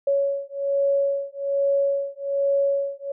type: beating tone pair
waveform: sine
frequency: 557 / 558.2 Hz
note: C#5 / C#5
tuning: +8 / +12 cents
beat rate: 1.2 Hz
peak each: -23 / -23 dBFS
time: 0.07-3.12 s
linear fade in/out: 5 ms
effects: none